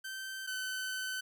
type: tone pair in turn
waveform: sawtooth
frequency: 1549 / 1520.6 Hz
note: G6 / F#6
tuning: -21 / +47 cents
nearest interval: unison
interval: 32 cents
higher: first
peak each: -36 / -32 dBFS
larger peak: second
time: 0.04-0.47 / 0.47-1.21 s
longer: second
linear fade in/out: 10 ms
effects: none